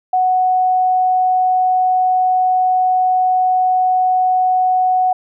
sine tone, 740 Hz, F#5, in tune, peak -11 dBFS, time 0.13-5.13 s, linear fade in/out 5 ms, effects none

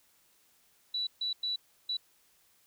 sine tone bursts at uneven times, 3944 Hz, B7, 3 cents flat, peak -30 dBFS, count 4, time 0.94-1.07 / 1.21-1.33 / 1.43-1.56 / 1.89-1.97 s, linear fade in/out 5 ms, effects white hiss -67 dBFS RMS until 2.66 s

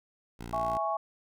10% pulse tone, 58.27 Hz, A#1, in tune, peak -31 dBFS, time 0.39-0.78 s, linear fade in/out 10 ms
sine chord, C# minor, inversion first, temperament equal, 659.3 / 830.6 / 1108.7 Hz, E5 / G#5 / C#6, 0 / 0 / 0 cents, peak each -32 dBFS, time 0.53-0.97 s, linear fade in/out 5 ms
effects none

